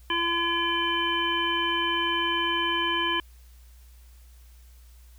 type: harmonic tone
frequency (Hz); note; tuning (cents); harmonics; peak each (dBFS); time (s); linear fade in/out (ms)
339.5; F4; -49; 1 / 3 / 5 / 7 / 9; -32 / -28 / -30 / -33 / -28; 0.1-3.2; 2
effects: added 60 Hz sine -48 dBFS peak until 5.18 s + white hiss -61 dBFS RMS until 5.18 s